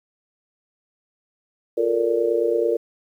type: chord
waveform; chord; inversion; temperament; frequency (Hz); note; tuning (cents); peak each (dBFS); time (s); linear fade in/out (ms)
sine; Bb major seventh; second; just; 349.6 / 437 / 466.2 / 582.7; F4 / A4 / Bb4 / D5; +2 / -12 / 0 / -14; -24 / -26 / -20 / -26; 1.77-2.77; 10
effects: 9-bit